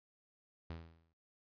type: tone with exponential decay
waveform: sawtooth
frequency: 82.41 Hz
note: E2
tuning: in tune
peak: -38 dBFS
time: 0.7-1.13 s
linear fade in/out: 0 ms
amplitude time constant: 92 ms
effects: noise-tail reverb RT60 0.3 s tail -18 dB re dry + resampled to 11025 Hz